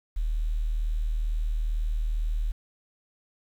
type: tone with quantisation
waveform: sine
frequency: 38.89 Hz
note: D#1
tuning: in tune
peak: -24 dBFS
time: 0.16-2.52 s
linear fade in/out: 10 ms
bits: 9
effects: none